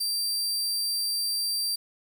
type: tone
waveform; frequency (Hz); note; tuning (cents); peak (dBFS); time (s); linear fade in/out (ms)
sawtooth; 4699; D8; 0; -23; 0-1.76; 10
effects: 9-bit